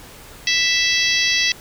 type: harmonic tone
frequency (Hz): 659.3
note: E5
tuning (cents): 0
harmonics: 3 / 4 / 5 / 6 / 7 / 8 / 9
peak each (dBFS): -21 / -22 / -23 / -24 / -24 / -25 / -26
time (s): 0.47-1.52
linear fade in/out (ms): 2
effects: pink hiss -41 dBFS RMS until 1.6 s

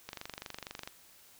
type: click train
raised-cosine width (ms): 0.2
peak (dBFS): -23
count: 20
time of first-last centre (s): 0.09-0.875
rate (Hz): 24.2
effects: white hiss -59 dBFS RMS until 1.39 s

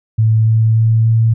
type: tone with pitch steps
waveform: sine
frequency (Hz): 110.6 / 111.43 / 112.27 / 113.12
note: A2 / A2 / A2 / A2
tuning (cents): +9 / +22 / +35 / +48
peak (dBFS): -8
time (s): 0.18-1.34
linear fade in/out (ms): 10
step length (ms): 290
effects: none

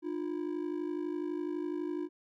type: ring-modulated tone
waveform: triangle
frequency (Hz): 327.4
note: E4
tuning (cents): -12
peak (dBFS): -28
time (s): 0.02-2.09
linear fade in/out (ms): 50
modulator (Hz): 26
effects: none

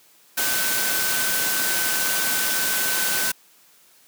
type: tone in noise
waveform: sine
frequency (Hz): 1522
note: F#6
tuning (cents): +48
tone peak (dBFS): -28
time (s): 0.37-3.32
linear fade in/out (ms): 10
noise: white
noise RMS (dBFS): -23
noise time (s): 0.37-3.32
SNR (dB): -8
effects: white hiss -55 dBFS RMS until 4.07 s + high-pass 150 Hz 12 dB/octave

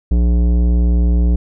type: tone with tanh clipping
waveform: sine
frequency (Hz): 59.3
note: A#1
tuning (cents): +30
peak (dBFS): -12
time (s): 0.11-1.36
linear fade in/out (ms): 5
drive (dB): 14
effects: none

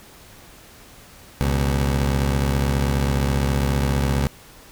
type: tone pair together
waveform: 20% pulse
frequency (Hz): 69.3 / 123.75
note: C#2 / B2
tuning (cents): 0 / +4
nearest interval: minor seventh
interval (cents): 1004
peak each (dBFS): -14 / -22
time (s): 1.41-4.27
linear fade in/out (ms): 0
effects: pink hiss -46 dBFS RMS until 4.71 s

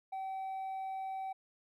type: tone with hard clipping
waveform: triangle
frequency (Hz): 767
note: G5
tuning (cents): -38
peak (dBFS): -36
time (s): 0.12-1.33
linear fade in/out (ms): 10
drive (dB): 1
effects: none

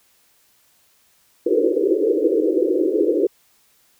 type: band-pass noise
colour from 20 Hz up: white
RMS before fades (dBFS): -18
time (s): 1.46-3.27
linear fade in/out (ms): 5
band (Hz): 300 to 510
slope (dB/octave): 96
effects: white hiss -59 dBFS RMS until 3.99 s

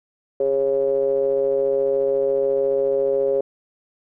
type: ring-modulated tone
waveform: triangle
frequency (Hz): 69.3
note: C#2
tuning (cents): 0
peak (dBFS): -12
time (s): 0.4-3.41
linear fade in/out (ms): 5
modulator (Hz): 478
effects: none

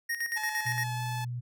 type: tone with tremolo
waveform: square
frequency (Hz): 1864.7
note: A#6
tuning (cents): 0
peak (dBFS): -29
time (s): 0.09-0.84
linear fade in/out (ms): 10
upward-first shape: square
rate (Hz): 8.7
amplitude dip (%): 65
type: tone with pitch glide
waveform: sawtooth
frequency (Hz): 860 to 867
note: A5 to A5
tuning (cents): -40 to -26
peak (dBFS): -31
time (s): 0.36-1.25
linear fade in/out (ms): 10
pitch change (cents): +14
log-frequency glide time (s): 0.95-1.01
type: tone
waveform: sine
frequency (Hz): 122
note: B2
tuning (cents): -21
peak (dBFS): -32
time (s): 0.65-1.41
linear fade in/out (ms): 20
effects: none

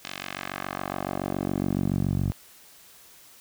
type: tone with band-pass filter sweep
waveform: 10% pulse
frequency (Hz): 47.15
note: F#1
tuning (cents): +33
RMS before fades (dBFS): -29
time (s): 0.05-2.32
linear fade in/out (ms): 0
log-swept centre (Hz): 3600 to 98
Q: 0.99
effects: white hiss -52 dBFS RMS until 3.4 s

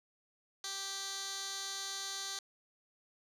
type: tone with band-pass filter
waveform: 15% pulse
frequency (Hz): 392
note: G4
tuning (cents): 0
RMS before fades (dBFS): -41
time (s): 0.64-2.39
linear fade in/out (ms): 2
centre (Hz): 5200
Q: 2.2
effects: none

